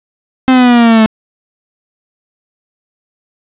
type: exponential sweep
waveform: 45% pulse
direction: down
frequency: 261.6 to 216.9 Hz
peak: -4 dBFS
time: 0.48-1.06 s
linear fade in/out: 0 ms
effects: resampled to 8000 Hz + 7-bit